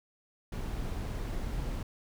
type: noise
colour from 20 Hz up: brown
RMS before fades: -35 dBFS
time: 0.52-1.83 s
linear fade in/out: 5 ms
effects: none